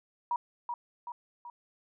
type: tone with echo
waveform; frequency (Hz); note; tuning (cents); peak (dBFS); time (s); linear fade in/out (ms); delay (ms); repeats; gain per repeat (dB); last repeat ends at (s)
sine; 958; A#5; +47; -27; 0.31-0.36; 2; 380; 3; -5; 1.5
effects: none